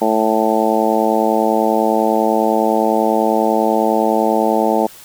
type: harmonic tone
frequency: 110 Hz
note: A2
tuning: in tune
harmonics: 2 / 3 / 4 / 5 / 6 / 7 / 8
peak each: -20 / -20 / -20 / -20 / -20 / -20 / -20 dBFS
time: 0.01-4.87 s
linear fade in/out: 10 ms
effects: white hiss -40 dBFS RMS until 5.04 s